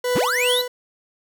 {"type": "tone with tremolo", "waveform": "40% pulse", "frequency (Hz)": 495.1, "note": "B4", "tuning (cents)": 4, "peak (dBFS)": -17, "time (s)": [0.04, 0.68], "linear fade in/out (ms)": 5, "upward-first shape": "triangle", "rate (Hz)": 2.7, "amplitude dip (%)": 75}
{"type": "linear sweep", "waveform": "square", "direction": "up", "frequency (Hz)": [64.3, 4116], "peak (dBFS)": -20, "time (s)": [0.15, 0.62], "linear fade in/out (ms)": 10}
{"effects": []}